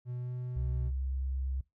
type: tone with pitch glide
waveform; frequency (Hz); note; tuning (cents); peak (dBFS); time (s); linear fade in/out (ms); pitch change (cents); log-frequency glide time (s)
triangle; 123.47 to 124.62; B2 to B2; 0 to +16; -33; 0.05-0.92; 50; +16; 0.2-0.32
type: tone with vibrato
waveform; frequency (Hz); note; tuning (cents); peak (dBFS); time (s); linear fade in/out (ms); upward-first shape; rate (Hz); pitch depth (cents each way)
sine; 66; C2; +16; -31; 0.56-1.61; 5; triangle; 9; 10
effects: noise-tail reverb RT60 0.2 s tail -22 dB re dry